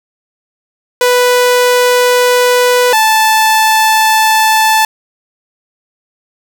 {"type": "tone pair in turn", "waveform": "sawtooth", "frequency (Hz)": [493.9, 876.5], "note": ["B4", "A5"], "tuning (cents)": [0, -7], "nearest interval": "minor seventh", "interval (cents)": 993, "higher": "second", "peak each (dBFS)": -3, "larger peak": "neither", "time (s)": [[1.01, 2.93], [2.93, 4.85]], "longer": "neither", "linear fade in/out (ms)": 2, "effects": []}